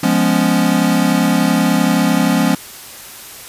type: chord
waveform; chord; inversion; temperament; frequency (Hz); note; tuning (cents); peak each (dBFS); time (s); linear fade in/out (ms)
square; C# dominant seventh; first; equal; 174.61 / 207.7 / 246.9 / 277.2; E#3 / G#3 / B3 / C#4; 0 / 0 / 0 / 0; -18; 0.03-2.55; 5
effects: white hiss -34 dBFS RMS until 3.48 s + resampled to 32000 Hz